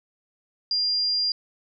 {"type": "tone", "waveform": "sine", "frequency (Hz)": 4800, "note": "D8", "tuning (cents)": 37, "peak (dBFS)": -21, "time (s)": [0.71, 1.32], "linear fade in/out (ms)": 2, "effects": []}